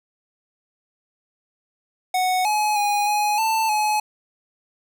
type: tone with pitch steps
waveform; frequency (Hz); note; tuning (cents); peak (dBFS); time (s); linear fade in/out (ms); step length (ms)
square; 739 / 846 / 823 / 836 / 887 / 849; F#5 / G#5 / G#5 / G#5 / A5 / G#5; -2 / +32 / -16 / +11 / +14 / +38; -19; 2.14-4; 5; 310
effects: none